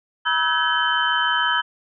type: tone cluster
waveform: sine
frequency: 967 / 1296 / 1532 / 1678 / 3063 Hz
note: B5 / E6 / G6 / G#6 / G7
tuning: -37 / -30 / -40 / +17 / -41 cents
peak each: -24 dBFS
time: 0.25-1.62 s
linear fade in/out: 20 ms
effects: none